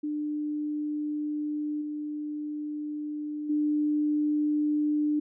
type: tone with level steps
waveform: sine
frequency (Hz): 298.9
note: D4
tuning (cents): +31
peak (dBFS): -28 / -31 / -23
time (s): 0.03-5.2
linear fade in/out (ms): 10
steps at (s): 1.81 / 3.49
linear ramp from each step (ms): 10
effects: none